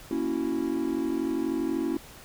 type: chord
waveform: triangle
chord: F# dominant seventh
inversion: first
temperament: equal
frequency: 233.1 / 277.2 / 329.6 / 370 Hz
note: A#3 / C#4 / E4 / F#4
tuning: 0 / 0 / 0 / 0 cents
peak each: -33 / -28 / -27 / -33 dBFS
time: 0.11-1.97 s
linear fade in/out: 2 ms
effects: pink hiss -48 dBFS RMS until 2.24 s